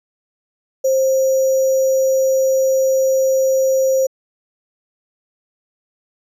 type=tone with sample-and-hold; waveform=sine; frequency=529 Hz; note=C5; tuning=19 cents sharp; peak=-12 dBFS; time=0.84-4.07 s; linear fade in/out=10 ms; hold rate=6300 Hz; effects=resampled to 32000 Hz